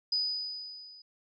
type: tone with level ramp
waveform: sine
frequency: 4974 Hz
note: D#8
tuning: 1 cent flat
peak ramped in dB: -25 to -50 dBFS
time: 0.12-1.02 s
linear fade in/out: 5 ms
effects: none